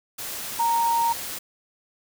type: tone in noise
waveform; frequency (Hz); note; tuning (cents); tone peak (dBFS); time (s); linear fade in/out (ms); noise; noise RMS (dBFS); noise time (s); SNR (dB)
sine; 929; A#5; -6; -19; 0.59-1.13; 10; white; -33; 0.18-1.39; +11
effects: none